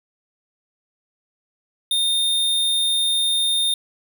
square tone, 3644 Hz, A#7, 40 cents flat, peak -18 dBFS, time 1.91-3.74 s, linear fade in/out 2 ms, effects none

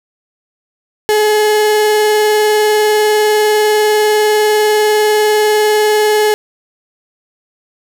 35% pulse tone with vibrato, 424.7 Hz, G#4, 39 cents sharp, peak -7 dBFS, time 1.09-6.34 s, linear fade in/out 0 ms, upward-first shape sine, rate 20 Hz, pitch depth 21 cents each way, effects none

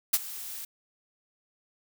blue noise with ADSR envelope, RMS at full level -20 dBFS, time 0.13-0.65 s, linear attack 10 ms, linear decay 36 ms, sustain -19 dB, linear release 4 ms, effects none

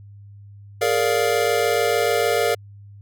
square chord, Bb dominant seventh, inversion third, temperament just, 419.5 / 466.2 / 582.7 / 699.2 Hz, Ab4 / Bb4 / D5 / F5, +17 / 0 / -14 / +2 cents, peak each -25 / -22 / -25 / -25 dBFS, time 0.81-2.55 s, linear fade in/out 10 ms, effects added 101 Hz sine -40 dBFS peak until 3.01 s

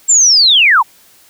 sine linear sweep, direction down, 7500 to 820 Hz, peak -5 dBFS, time 0.08-0.83 s, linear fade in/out 20 ms, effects white hiss -46 dBFS RMS until 1.29 s

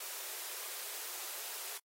white high-pass noise, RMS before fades -43 dBFS, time 0-1.78 s, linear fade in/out 5 ms, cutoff 350 Hz, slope 96 dB/octave, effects noise-tail reverb RT60 0.1 s tail -26 dB re dry + AAC 48 kbps

